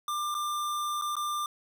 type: tone with dropouts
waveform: square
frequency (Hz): 1192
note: D6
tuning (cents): +25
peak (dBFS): -30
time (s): 0.08-1.46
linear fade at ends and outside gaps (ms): 2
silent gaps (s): 0.344-0.349 / 1.014-1.02 / 1.155-1.166
effects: none